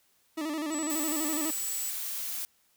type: tone with vibrato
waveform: 40% pulse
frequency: 306.9 Hz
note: D#4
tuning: 24 cents flat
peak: -30 dBFS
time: 0.37-1.51 s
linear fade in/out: 10 ms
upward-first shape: square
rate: 12 Hz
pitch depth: 76 cents each way
type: tone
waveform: sine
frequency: 7840 Hz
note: B8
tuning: 14 cents flat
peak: -34 dBFS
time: 0.71-1.91 s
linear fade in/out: 20 ms
type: noise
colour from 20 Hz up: blue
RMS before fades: -35 dBFS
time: 0.9-2.45 s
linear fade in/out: 0 ms
effects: white hiss -68 dBFS RMS until 2.76 s